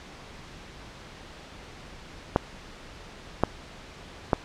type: clicks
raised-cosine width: 1 ms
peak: -5 dBFS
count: 3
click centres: 2.361 / 3.436 / 4.332 s
effects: pink hiss -45 dBFS RMS until 4.44 s + low-pass 5000 Hz 12 dB/octave